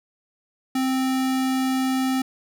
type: tone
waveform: square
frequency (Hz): 261.6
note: C4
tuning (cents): 0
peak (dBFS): -21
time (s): 0.75-2.22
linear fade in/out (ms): 5
effects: none